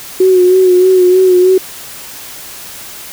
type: tone with vibrato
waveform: sine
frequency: 368 Hz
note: F#4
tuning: 9 cents flat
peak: -4 dBFS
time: 0.2-1.58 s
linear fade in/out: 5 ms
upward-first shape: sine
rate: 3.2 Hz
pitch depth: 39 cents each way
effects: white hiss -29 dBFS RMS until 3.12 s